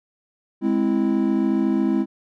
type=chord; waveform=triangle; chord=Ab augmented; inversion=none; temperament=equal; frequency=207.7 / 261.6 / 329.6 Hz; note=Ab3 / C4 / E4; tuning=0 / 0 / 0 cents; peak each=-20 dBFS; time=0.61-2.06 s; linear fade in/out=50 ms; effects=none